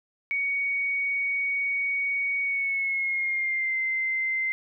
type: tone with pitch glide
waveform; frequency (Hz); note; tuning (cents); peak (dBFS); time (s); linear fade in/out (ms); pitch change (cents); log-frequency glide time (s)
sine; 2239 to 2077; C#7 to C7; +17 to -13; -24; 0.31-4.52; 0; -130; 2.43-3.77
effects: none